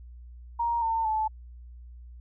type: tone with pitch steps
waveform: sine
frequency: 938 / 903.4 / 870.1 Hz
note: A#5 / A5 / A5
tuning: +11 / +45 / -20 cents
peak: -24 dBFS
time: 0.59-1.28 s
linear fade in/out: 10 ms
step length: 230 ms
effects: added 60 Hz sine -43 dBFS peak until 2.2 s